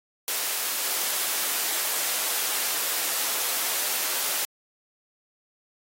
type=high-pass noise; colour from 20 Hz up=white; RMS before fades=-27 dBFS; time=0.28-4.45 s; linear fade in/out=0 ms; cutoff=430 Hz; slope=12 dB/octave; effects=AAC 48 kbps